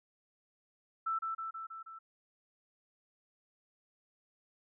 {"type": "tone with echo", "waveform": "sine", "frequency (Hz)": 1326, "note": "E6", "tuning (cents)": 10, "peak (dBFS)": -31, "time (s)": [1.06, 1.19], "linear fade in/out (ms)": 10, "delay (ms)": 160, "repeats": 5, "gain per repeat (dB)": -3, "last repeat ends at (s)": 1.99, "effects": []}